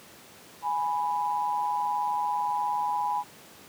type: tone pair together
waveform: sine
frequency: 830.6 / 987.8 Hz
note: G#5 / B5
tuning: 0 / 0 cents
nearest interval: minor third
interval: 300 cents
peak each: -28 dBFS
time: 0.62-3.24 s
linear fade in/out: 50 ms
effects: pink hiss -50 dBFS RMS until 3.68 s + high-pass 150 Hz 12 dB/octave